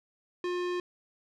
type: tone with low-pass filter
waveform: square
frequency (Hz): 356.4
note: F4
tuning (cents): +35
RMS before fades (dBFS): -32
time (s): 0.44-0.8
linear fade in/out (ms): 2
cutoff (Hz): 3800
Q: 0.84
effects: none

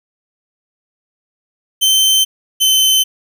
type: tone pair in turn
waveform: sawtooth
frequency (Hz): 3095 / 3068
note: G7 / G7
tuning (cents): -23 / -38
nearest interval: unison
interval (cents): 15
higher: first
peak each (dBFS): -6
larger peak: neither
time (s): 1.81-2.25 / 2.6-3.04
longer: neither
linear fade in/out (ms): 20
effects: none

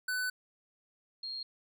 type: tone pair in turn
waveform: square / sine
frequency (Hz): 1500 / 4243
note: F#6 / C8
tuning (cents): +23 / +23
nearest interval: octave + tritone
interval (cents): 1800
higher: second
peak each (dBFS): -32 / -37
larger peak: first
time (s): 0.08-0.3 / 1.23-1.43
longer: first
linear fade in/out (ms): 5
effects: none

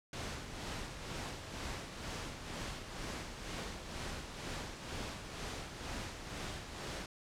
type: noise with tremolo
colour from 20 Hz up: pink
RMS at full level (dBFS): -41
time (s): 0.13-7.06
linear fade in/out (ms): 2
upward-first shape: sine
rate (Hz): 2.1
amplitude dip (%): 50
effects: low-pass 7000 Hz 12 dB/octave

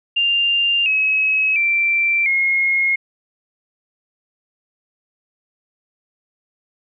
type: tone with pitch steps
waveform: sine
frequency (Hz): 2794 / 2562 / 2349 / 2154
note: F7 / E7 / D7 / C7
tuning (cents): 0 / -50 / 0 / +50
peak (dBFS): -14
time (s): 0.16-2.96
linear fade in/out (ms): 10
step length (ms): 700
effects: none

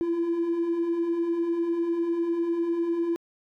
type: beating tone pair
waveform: triangle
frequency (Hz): 329.6 / 339.6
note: E4 / F4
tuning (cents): 0 / -48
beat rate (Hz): 10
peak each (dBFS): -30 / -21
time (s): 0.01-3.16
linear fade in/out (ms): 0
effects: tanh soft clip ceiling -19 dBFS

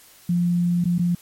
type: tone with dropouts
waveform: sine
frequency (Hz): 174.61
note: F3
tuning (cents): 0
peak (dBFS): -17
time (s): 0.29-1.15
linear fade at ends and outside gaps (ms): 5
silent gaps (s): 0.842-0.854 / 0.983-0.993
effects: white hiss -50 dBFS RMS until 1.21 s + MP3 64 kbps

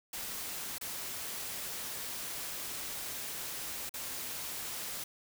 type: noise with dropouts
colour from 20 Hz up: white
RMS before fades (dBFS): -40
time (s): 0.13-5.04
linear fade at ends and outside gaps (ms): 5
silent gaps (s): 0.783-0.811 / 3.894-3.939
effects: none

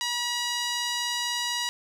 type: tone with band-pass filter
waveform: sawtooth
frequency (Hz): 964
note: B5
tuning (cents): -42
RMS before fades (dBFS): -29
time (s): 0.01-1.69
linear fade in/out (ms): 0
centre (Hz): 4400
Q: 1.1
effects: none

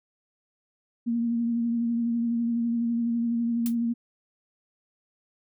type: tone with vibrato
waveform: sine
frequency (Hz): 233.9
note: A#3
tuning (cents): +6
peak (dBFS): -23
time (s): 1.06-3.94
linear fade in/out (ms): 20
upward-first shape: triangle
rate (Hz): 12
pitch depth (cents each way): 31
type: noise with exponential decay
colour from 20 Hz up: blue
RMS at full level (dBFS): -31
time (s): 3.66-3.75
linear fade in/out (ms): 0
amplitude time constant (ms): 19
effects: none

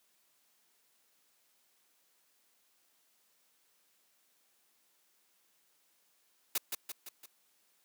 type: noise with echo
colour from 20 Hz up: white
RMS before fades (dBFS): -31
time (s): 6.55-6.58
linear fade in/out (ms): 5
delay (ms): 170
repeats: 4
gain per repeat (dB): -5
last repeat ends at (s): 7.26
effects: white hiss -72 dBFS RMS until 7.84 s + high-pass 200 Hz 12 dB/octave

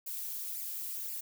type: noise with flanger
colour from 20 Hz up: violet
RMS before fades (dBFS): -39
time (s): 0.06-1.21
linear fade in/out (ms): 10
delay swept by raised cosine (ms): 0.4 to 3.8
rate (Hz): 1.9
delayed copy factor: +0.75
effects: none

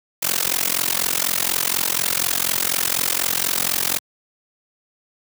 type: noise with amplitude modulation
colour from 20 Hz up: white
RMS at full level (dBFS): -17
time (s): 0.22-3.99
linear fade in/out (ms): 10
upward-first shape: sine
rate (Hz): 44.1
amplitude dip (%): 100
effects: high-pass 100 Hz 12 dB/octave

